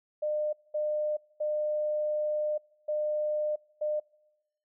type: tone bursts at uneven times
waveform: sine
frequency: 604 Hz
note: D5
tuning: 48 cents sharp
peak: -27 dBFS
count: 5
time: 0.22-0.53 / 0.74-1.17 / 1.4-2.58 / 2.88-3.56 / 3.81-4 s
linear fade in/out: 10 ms
effects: noise-tail reverb RT60 1.0 s tail -25 dB re dry